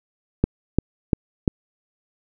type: click train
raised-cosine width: 3 ms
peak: -3 dBFS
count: 4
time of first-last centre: 0.44-1.478 s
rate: 2.89 Hz
effects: none